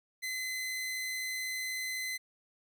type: tone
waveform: sawtooth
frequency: 2039 Hz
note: C7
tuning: 45 cents flat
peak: -31 dBFS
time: 0.22-2.18 s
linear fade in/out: 20 ms
effects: none